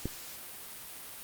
click, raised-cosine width 3 ms, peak -19 dBFS, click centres 0.056 s, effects white hiss -45 dBFS RMS until 1.23 s + Opus 48 kbps

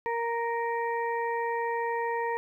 harmonic tone, 466.2 Hz, A#4, in tune, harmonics 1 / 2 / 4 / 5, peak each -31 / -30 / -36 / -45 dBFS, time 0.06-2.37 s, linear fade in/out 0 ms, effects 11-bit

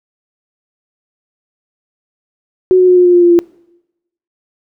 sine tone with pitch steps, 370 / 366.2 / 362.4 / 358.6 / 354.9 / 351.3 / 347.6 / 344 Hz, F#4 / F#4 / F#4 / F4 / F4 / F4 / F4 / F4, 0 / -18 / -36 / +46 / +28 / +10 / -8 / -26 cents, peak -4 dBFS, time 2.71-3.39 s, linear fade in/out 0 ms, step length 85 ms, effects noise-tail reverb RT60 0.9 s tail -23 dB re dry

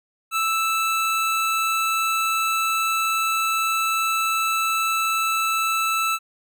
square tone pair together, 1318.5 / 2637 Hz, E6 / E7, 0 / 0 cents, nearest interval octave, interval 1200 cents, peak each -22 / -26 dBFS, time 0.31-6.19 s, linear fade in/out 50 ms, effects none

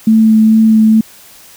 sine tone with vibrato, 220 Hz, A3, in tune, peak -4 dBFS, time 0.07-1.01 s, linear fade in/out 5 ms, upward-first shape sine, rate 2.3 Hz, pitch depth 11 cents each way, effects white hiss -39 dBFS RMS until 1.56 s

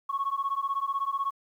sine beating tone pair, 1096 / 1112 Hz, C#6 / C#6, -20 / +5 cents, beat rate 16 Hz, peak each -29 dBFS, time 0.09-1.31 s, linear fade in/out 10 ms, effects tanh soft clip ceiling -21 dBFS + 10-bit

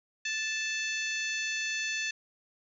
harmonic tone, 878 Hz, A5, 4 cents flat, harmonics 2 / 3 / 4 / 5 / 6 / 7 / 8, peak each -35 / -34 / -40 / -41 / -48 / -40 / -48 dBFS, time 0.25-2.11 s, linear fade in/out 5 ms, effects none

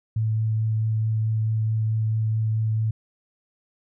sine tone with vibrato, 110 Hz, A2, in tune, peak -20 dBFS, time 0.16-2.91 s, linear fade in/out 5 ms, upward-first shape triangle, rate 4.6 Hz, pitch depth 10 cents each way, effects none

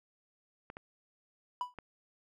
clicks, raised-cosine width 0.5 ms, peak -29 dBFS, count 3, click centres 0.701 / 0.769 / 1.787 s
triangle tone with exponential decay, 987.8 Hz, B5, in tune, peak -27 dBFS, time 1.61-1.74 s, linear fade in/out 1 ms, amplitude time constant 28 ms
effects none

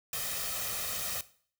white noise with comb filter, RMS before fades -35 dBFS, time 0.13-1.21 s, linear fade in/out 2 ms, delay 1.6 ms, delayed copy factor +0.65, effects noise-tail reverb RT60 0.5 s tail -17 dB re dry

